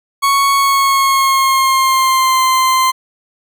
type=tone with pitch glide; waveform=40% pulse; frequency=1108.7 to 1040.4 Hz; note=C#6 to C6; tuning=0 to -10 cents; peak=-9 dBFS; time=0.22-2.92 s; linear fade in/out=20 ms; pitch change=-110 cents; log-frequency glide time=0.55-2.42 s; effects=none